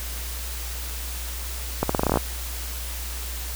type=accelerating click train; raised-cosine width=1 ms; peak=-6 dBFS; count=11; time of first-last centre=1.83-2.173 s; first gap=64 ms; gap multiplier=0.85; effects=added 60 Hz sine -31 dBFS peak until 3.55 s + white hiss -35 dBFS RMS until 3.55 s